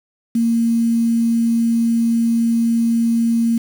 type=tone with quantisation; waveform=sine; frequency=230.9 Hz; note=A#3; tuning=16 cents flat; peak=-13 dBFS; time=0.35-3.58 s; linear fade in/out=5 ms; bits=6; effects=none